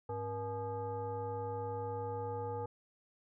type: tone with frequency modulation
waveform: sine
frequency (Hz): 476.8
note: A#4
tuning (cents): +39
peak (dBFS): -36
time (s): 0.09-2.66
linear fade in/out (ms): 5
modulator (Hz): 374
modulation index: 1.2
effects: none